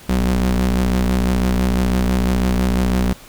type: ring-modulated tone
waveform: 35% pulse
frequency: 62 Hz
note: B1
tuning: 7 cents sharp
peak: -10 dBFS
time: 0.09-3.13 s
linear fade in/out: 5 ms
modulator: 127 Hz
effects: pink hiss -42 dBFS RMS until 3.28 s